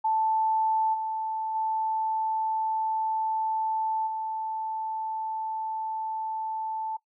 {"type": "tone with level steps", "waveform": "sine", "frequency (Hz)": 880, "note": "A5", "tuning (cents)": 0, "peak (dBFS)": [-22, -28, -25, -29], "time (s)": [0.04, 6.97], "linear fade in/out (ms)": 10, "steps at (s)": [0.93, 1.54, 4.06], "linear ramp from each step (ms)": 20, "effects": ["noise-tail reverb RT60 0.1 s tail -17 dB re dry"]}